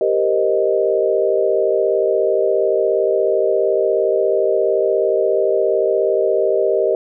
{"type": "chord", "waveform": "sine", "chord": "C minor seventh", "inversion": "second", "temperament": "equal", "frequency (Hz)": [392, 466.2, 523.3, 622.3], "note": ["G4", "Bb4", "C5", "Eb5"], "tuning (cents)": [0, 0, 0, 0], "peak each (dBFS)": [-18, -19, -22, -18], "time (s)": [0.01, 6.95], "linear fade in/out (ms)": 2, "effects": []}